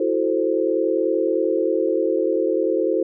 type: chord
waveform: sine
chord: F# half-diminished seventh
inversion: third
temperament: equal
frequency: 329.6 / 370 / 440 / 523.3 Hz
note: E4 / F#4 / A4 / C5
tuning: 0 / 0 / 0 / 0 cents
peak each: -23 dBFS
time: 0-3.03 s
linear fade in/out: 5 ms
effects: none